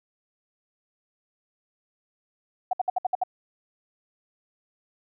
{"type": "tone bursts", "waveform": "sine", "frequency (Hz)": 740, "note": "F#5", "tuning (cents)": 0, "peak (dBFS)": -20, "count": 7, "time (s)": [2.71, 3.236], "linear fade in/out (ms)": 5, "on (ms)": 22, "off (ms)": 62, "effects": []}